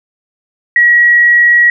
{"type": "tone", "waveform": "sine", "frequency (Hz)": 1913, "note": "A#6", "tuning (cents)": 44, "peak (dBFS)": -4, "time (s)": [0.76, 1.7], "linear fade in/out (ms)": 2, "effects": []}